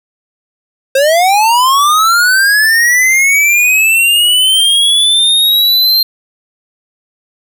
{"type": "linear sweep", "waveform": "square", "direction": "up", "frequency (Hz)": [523.3, 4186], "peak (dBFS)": -7, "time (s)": [0.95, 6.03], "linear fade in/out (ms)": 5, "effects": []}